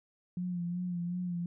sine tone with vibrato, 176.5 Hz, F3, 19 cents sharp, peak -32 dBFS, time 0.37-1.46 s, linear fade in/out 2 ms, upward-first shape sine, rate 2.7 Hz, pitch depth 41 cents each way, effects none

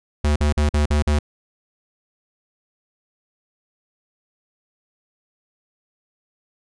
square tone bursts, 74.3 Hz, D2, 21 cents sharp, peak -16 dBFS, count 6, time 0.24-1.19 s, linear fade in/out 5 ms, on 120 ms, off 46 ms, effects resampled to 22050 Hz

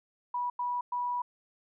sine tone bursts at uneven times, 977 Hz, B5, 19 cents flat, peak -29 dBFS, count 3, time 0.34-0.5 / 0.59-0.81 / 0.92-1.22 s, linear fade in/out 5 ms, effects none

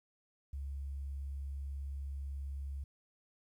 sine tone, 69.2 Hz, C#2, 2 cents flat, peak -38 dBFS, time 0.53-2.84 s, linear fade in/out 5 ms, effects 12-bit

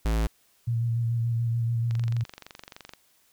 square tone, 55 Hz, A1, in tune, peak -23 dBFS, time 0.05-0.27 s, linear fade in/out 5 ms
sine tone with vibrato, 116.54 Hz, A#2, in tune, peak -23 dBFS, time 0.67-2.24 s, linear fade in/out 10 ms, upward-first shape square, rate 6.9 Hz, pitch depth 21 cents each way
click train, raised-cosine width 0.2 ms, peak -24 dBFS, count 25, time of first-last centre 1.91-2.936 s, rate 23.4 Hz
effects white hiss -64 dBFS RMS until 3.32 s

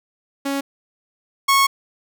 sawtooth tone pair in turn, 277.2 / 1099.2 Hz, C#4 / C#6, 0 / -15 cents, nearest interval 2 octaves, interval 2385 cents, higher second, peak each -17 / -9 dBFS, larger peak second, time 0.45-0.61 / 1.48-1.67 s, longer second, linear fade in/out 10 ms, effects none

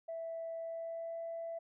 sine tone with pitch glide, 659.3 to 665.4 Hz, E5 to E5, 0 to +16 cents, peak -38 dBFS, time 0.08-1.59 s, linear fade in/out 10 ms, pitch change +16 cents, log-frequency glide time 0.57-1.19 s, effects tanh soft clip ceiling -34 dBFS

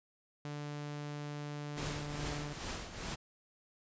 sawtooth tone, 146.83 Hz, D3, in tune, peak -36 dBFS, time 0.45-2.53 s, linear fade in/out 0 ms
pink noise with tremolo, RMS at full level -39 dBFS, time 1.76-3.16 s, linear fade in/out 20 ms, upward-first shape triangle, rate 2.4 Hz, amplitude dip 70%
effects resampled to 16000 Hz

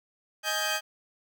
15% pulse tone cluster, 627 / 837 / 1574 Hz, D#5 / G#5 / G6, +13 / +13 / +7 cents, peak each -26 / -27 / -23 dBFS, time 0.43-0.81 s, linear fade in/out 50 ms, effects none

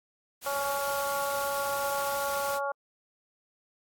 white noise, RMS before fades -38 dBFS, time 0.41-2.6 s, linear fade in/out 50 ms
harmonic tone, 280 Hz, C#4, 18 cents sharp, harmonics 2 / 3 / 4 / 5, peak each -32 / -34 / -35 / -36 dBFS, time 0.46-2.72 s, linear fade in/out 5 ms
effects AAC 64 kbps

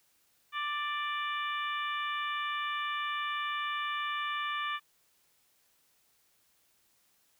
harmonic tone, 589 Hz, D5, 5 cents sharp, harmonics 2 / 3 / 4 / 5 / 6, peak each -34 / -38 / -40 / -42 / -44 dBFS, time 0.52-4.8 s, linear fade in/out 50 ms, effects white hiss -70 dBFS RMS until 7.39 s

